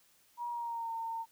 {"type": "tone with pitch glide", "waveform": "sine", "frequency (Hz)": [955, 910.8], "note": ["A#5", "A#5"], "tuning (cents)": [42, -40], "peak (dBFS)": -35, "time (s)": [0.37, 1.26], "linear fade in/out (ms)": 50, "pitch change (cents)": -82, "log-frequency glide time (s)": [0.49, 0.92], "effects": ["white hiss -67 dBFS RMS until 1.31 s"]}